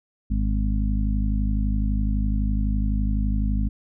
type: harmonic tone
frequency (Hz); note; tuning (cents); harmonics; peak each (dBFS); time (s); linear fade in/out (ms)
51.91; G#1; 0; 1 / 2 / 3 / 4 / 5; -21 / -29 / -36 / -28 / -33; 0.3-3.69; 10
effects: none